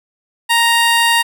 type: tone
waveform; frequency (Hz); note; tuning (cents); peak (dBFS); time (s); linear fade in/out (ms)
15% pulse; 932.3; A#5; 0; -4; 0.49-1.23; 20
effects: none